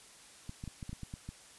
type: clicks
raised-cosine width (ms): 5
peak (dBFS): -29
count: 9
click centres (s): 0.494 / 0.639 / 0.677 / 0.828 / 0.894 / 0.93 / 1.033 / 1.139 / 1.29
effects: white hiss -56 dBFS RMS until 1.58 s + resampled to 24000 Hz